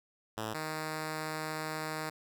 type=tone pair in turn; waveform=5% pulse; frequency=109.4 / 156.19 Hz; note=A2 / D#3; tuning=-9 / +7 cents; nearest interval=tritone; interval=616 cents; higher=second; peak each=-24 dBFS; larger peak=neither; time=0.37-0.54 / 0.54-2.1 s; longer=second; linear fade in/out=10 ms; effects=none